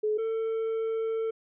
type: tone pair in turn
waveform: sine / triangle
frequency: 427 / 447.6 Hz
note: G#4 / A4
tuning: +48 / +30 cents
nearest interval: minor second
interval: 82 cents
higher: second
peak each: -24 / -25 dBFS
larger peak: first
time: 0.03-0.18 / 0.18-1.31 s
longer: second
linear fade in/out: 10 ms
effects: resampled to 8000 Hz